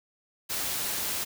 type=noise; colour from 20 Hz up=white; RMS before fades=-31 dBFS; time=0.49-1.25 s; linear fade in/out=20 ms; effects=none